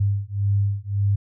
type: beating tone pair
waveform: sine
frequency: 99.6 / 101.4 Hz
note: G2 / G#2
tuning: +28 / -41 cents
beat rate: 1.8 Hz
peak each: -22 dBFS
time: 0-1.16 s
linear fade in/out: 10 ms
effects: none